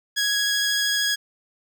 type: tone with vibrato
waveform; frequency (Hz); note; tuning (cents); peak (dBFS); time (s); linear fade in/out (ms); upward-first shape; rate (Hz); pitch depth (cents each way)
15% pulse; 1661.2; G#6; 0; -14; 0.16-1.16; 20; triangle; 13; 11
effects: none